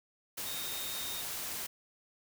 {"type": "tone in noise", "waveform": "sine", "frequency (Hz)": 3701, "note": "A#7", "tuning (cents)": -13, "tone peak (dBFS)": -42, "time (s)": [0.46, 1.22], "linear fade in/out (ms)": 10, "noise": "white", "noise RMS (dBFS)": -39, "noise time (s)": [0.37, 1.67], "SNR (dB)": -6, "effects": []}